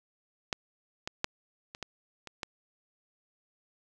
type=clicks; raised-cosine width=0.2 ms; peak=-12 / -17 / -10 / -25 / -19 / -25 / -17 dBFS; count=7; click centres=0.528 / 1.075 / 1.244 / 1.749 / 1.827 / 2.273 / 2.432 s; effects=none